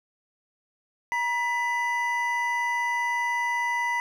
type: tone pair together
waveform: triangle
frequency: 952.5 / 1994 Hz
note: A#5 / B6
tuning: +37 / +16 cents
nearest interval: octave + minor second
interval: 1279 cents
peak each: -25 dBFS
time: 1.12-4 s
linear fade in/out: 0 ms
effects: none